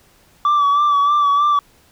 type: tone with vibrato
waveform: sine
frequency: 1157 Hz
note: D6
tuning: 26 cents flat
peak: -9 dBFS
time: 0.45-1.59 s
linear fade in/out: 2 ms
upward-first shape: sine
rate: 3.2 Hz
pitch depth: 41 cents each way
effects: tanh soft clip ceiling -11 dBFS + pink hiss -53 dBFS RMS until 1.91 s